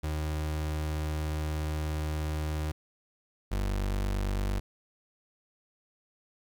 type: tone pair in turn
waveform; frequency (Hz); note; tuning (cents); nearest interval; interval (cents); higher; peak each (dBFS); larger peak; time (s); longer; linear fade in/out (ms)
35% pulse; 76.9 / 48.89; D#2 / G1; -20 / -4; minor sixth; 784; first; -28 / -26; second; 0.03-2.72 / 3.51-4.6; first; 10
effects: 11-bit